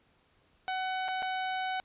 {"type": "tone with dropouts", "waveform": "sawtooth", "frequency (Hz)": 750, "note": "F#5", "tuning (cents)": 23, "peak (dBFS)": -27, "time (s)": [0.68, 1.8], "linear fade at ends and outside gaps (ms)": 0, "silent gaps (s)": [[1.081, 1.085], [1.222, 1.227]], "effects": ["pink hiss -68 dBFS RMS until 1.84 s", "resampled to 8000 Hz"]}